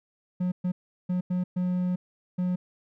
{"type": "tone bursts at uneven times", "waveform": "triangle", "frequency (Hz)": 180.7, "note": "F#3", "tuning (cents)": -41, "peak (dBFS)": -22, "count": 6, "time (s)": [[0.4, 0.52], [0.64, 0.72], [1.09, 1.21], [1.3, 1.44], [1.56, 1.96], [2.38, 2.56]], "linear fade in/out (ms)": 10, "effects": []}